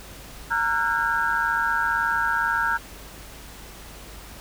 sine tone cluster, 924 / 1361 / 1463 / 1618 Hz, A#5 / F6 / F#6 / G#6, -16 / -45 / -20 / -46 cents, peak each -26 dBFS, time 0.5-2.78 s, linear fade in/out 20 ms, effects added 50 Hz sine -44 dBFS peak until 4.4 s + pink hiss -43 dBFS RMS until 4.4 s

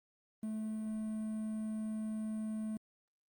triangle tone with quantisation, 217.3 Hz, A3, 21 cents flat, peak -34 dBFS, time 0.43-2.77 s, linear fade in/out 2 ms, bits 10, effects Opus 32 kbps

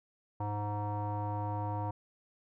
square tone with low-pass filter, 103.83 Hz, G#2, in tune, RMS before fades -35 dBFS, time 0.4-1.91 s, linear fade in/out 5 ms, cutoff 880 Hz, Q 9.3, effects none

